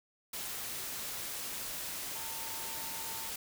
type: tone in noise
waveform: sine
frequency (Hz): 900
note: A5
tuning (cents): +39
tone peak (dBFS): -48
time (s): 2.15-3.3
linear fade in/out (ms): 5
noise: white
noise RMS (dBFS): -40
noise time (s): 0.33-3.36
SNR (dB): -11
effects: none